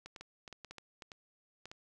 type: clicks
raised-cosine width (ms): 0.2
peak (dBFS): -30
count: 12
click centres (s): 0.06 / 0.162 / 0.21 / 0.478 / 0.527 / 0.647 / 0.71 / 0.783 / 1.022 / 1.118 / 1.656 / 1.715
effects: none